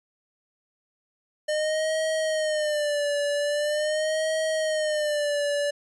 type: tone with vibrato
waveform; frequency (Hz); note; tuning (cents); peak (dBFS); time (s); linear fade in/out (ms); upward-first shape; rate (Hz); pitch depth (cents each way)
square; 605; D#5; -49; -24; 1.48-5.71; 10; sine; 0.43; 81
effects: resampled to 24000 Hz